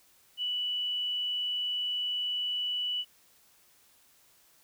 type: tone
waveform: sine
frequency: 2960 Hz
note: F#7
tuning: in tune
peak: -29 dBFS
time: 0.37-3.05 s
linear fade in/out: 50 ms
effects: white hiss -63 dBFS RMS until 4.63 s